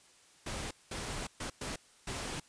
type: noise bursts at uneven times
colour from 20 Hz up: pink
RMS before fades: -39 dBFS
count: 5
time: 0.46-0.71 / 0.91-1.27 / 1.4-1.5 / 1.61-1.76 / 2.07-2.4 s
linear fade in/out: 5 ms
effects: white hiss -62 dBFS RMS until 2.48 s + resampled to 22050 Hz